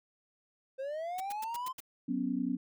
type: linear sweep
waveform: triangle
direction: up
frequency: 518 to 1046.5 Hz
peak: -33 dBFS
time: 0.78-1.73 s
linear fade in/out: 20 ms
type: noise bursts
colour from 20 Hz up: white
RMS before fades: -44 dBFS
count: 6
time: 1.18-1.804 s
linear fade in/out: 5 ms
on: 24 ms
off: 96 ms
type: chord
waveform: sine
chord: F# suspended fourth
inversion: none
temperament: equal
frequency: 185 / 246.9 / 277.2 Hz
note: F#3 / B3 / C#4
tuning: 0 / 0 / 0 cents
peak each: -38 / -33 / -34 dBFS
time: 2.08-2.57 s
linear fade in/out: 10 ms
effects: none